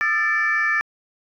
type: tone cluster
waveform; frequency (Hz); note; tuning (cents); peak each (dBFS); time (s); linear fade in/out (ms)
sine; 1215 / 1340 / 1765 / 2310; D#6 / E6 / A6 / D7; -42 / +28 / +5 / -29; -27 / -27 / -18 / -26; 0.01-0.81; 0
effects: tanh soft clip ceiling -11 dBFS